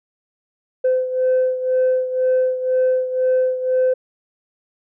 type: beating tone pair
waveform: sine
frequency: 512 / 514 Hz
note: C5 / C5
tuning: -38 / -31 cents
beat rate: 2 Hz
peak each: -15 / -20 dBFS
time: 0.84-3.94 s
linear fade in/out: 10 ms
effects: tanh soft clip ceiling -11 dBFS